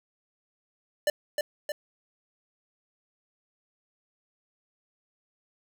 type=tone with echo; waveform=square; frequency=593 Hz; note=D5; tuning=17 cents sharp; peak=-22 dBFS; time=1.07-1.1 s; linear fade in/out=2 ms; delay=310 ms; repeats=2; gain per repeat=-4 dB; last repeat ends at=1.72 s; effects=none